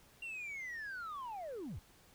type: linear sweep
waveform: sine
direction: down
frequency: 2782 to 55 Hz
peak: -39 dBFS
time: 0.22-1.79 s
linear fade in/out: 5 ms
effects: tanh soft clip ceiling -40 dBFS + pink hiss -64 dBFS RMS until 2.14 s